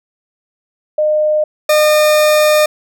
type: tone pair in turn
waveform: sine / 40% pulse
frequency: 610 / 607.3 Hz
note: D#5 / D#5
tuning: -34 / -42 cents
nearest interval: unison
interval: 8 cents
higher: first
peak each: -10 / -7 dBFS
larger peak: second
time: 0.98-1.44 / 1.69-2.66 s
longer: second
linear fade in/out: 5 ms
effects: none